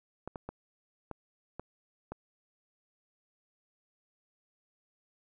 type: clicks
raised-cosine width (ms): 1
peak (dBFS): -25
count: 6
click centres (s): 0.276 / 0.358 / 0.49 / 1.113 / 1.596 / 2.12
effects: none